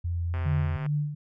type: tone with vibrato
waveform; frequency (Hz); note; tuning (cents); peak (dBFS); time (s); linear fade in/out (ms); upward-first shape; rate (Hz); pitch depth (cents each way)
sine; 85.8; F2; -30; -26; 0.04-0.77; 10; triangle; 4; 11
type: click train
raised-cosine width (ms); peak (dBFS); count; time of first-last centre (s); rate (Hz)
0.5; -25; 69; 0.34-0.863; 130
type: tone with tremolo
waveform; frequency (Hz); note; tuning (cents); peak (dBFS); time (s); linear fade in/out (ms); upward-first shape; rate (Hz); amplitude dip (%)
sine; 147.8; D3; +11; -23; 0.45-1.15; 10; sine; 2.5; 70
effects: none